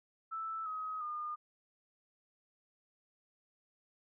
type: tone with pitch steps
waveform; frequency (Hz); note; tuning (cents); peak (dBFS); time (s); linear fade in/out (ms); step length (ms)
sine; 1318.5 / 1266.3 / 1216.1; E6 / D#6 / D#6; 0 / +30 / -40; -37; 0.31-1.36; 20; 350
effects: none